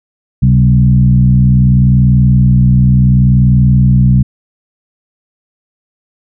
sine tone with frequency modulation, 130.81 Hz, C3, in tune, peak -4 dBFS, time 0.42-4.23 s, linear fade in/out 10 ms, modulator 60.7 Hz, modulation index 0.97, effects none

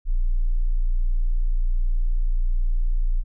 sine tone, 29.34 Hz, A#0, 12 cents sharp, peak -17 dBFS, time 0.05-3.24 s, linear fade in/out 50 ms, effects none

